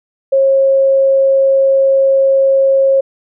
sine tone, 541 Hz, C#5, 42 cents flat, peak -7 dBFS, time 0.32-3.01 s, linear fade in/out 10 ms, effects none

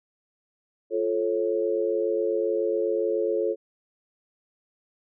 sine chord, F augmented, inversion none, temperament just, 349.2 / 436.5 / 545.7 Hz, F4 / A4 / C#5, 0 / -14 / -27 cents, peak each -28 / -25 / -28 dBFS, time 0.9-3.56 s, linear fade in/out 50 ms, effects none

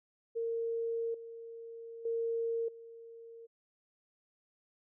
sine tone with level steps, 459.9 Hz, A#4, 23 cents flat, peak -32 / -44 / -31 / -48 dBFS, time 0.35-3.47 s, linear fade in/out 20 ms, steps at 1.14 / 2.05 / 2.68 s, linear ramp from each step 5 ms, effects none

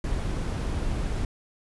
brown noise, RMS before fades -28 dBFS, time 0.04-1.25 s, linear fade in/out 2 ms, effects resampled to 24000 Hz

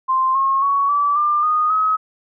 sine tone with pitch steps, 1046.5 / 1081.5 / 1117.7 / 1155.1 / 1193.8 / 1233.8 / 1275.1 Hz, C6 / C#6 / C#6 / D6 / D6 / D#6 / D#6, 0 / -43 / +14 / -29 / +28 / -15 / +42 cents, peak -14 dBFS, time 0.08-1.97 s, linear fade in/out 20 ms, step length 270 ms, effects none

